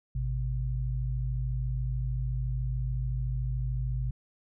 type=tone pair together; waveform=sine; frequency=53.57 / 127.3 Hz; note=A1 / C3; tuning=-46 / -47 cents; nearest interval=octave + minor third; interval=1499 cents; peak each=-30 / -31 dBFS; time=0.15-4.11 s; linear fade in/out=5 ms; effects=none